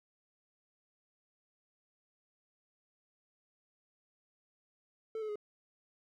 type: tone with pitch steps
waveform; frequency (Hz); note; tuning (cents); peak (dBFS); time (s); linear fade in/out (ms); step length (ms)
triangle; 443 / 430.4 / 418.1; A4 / A4 / G#4; +12 / -38 / +12; -34; 5.15-5.357; 2; 69
effects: none